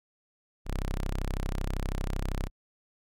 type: tone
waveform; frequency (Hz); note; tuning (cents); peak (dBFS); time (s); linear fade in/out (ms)
sawtooth; 32.7; C1; 0; -25; 0.65-2.5; 50
effects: AAC 64 kbps